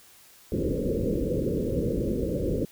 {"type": "low-pass noise", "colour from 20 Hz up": "white", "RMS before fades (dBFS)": -27, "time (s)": [0.52, 2.65], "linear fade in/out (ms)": 2, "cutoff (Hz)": 540, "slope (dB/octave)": 96, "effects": ["white hiss -54 dBFS RMS until 2.71 s"]}